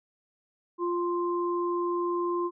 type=tone pair together; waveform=sine; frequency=349.2 / 1046.5 Hz; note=F4 / C6; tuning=0 / 0 cents; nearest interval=octave + perfect fifth; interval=1900 cents; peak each=-27 / -31 dBFS; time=0.78-2.51 s; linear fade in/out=50 ms; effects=none

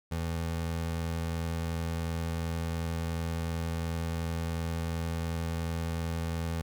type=tone; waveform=25% pulse; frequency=82.8 Hz; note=E2; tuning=8 cents sharp; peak=-27 dBFS; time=0.11-6.62 s; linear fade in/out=10 ms; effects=none

